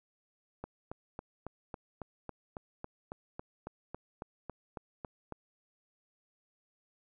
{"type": "click train", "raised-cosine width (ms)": 1, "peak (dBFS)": -26, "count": 18, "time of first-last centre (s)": [0.64, 5.323], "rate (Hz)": 3.63, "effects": []}